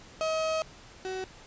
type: tone pair in turn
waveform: 35% pulse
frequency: 636 / 375.9 Hz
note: D#5 / F#4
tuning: +38 / +27 cents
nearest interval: major sixth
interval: 911 cents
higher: first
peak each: -25 / -31 dBFS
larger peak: first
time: 0.21-0.62 / 1.05-1.24 s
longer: first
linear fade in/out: 0 ms
effects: pink hiss -51 dBFS RMS until 1.46 s + resampled to 16000 Hz